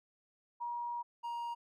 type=tone pair in turn; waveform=sine / triangle; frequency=953 / 943.1 Hz; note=A#5 / A#5; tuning=+38 / +20 cents; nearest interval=unison; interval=18 cents; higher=first; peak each=-36 / -35 dBFS; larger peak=second; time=0.6-1.03 / 1.23-1.55 s; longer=first; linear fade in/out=20 ms; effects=none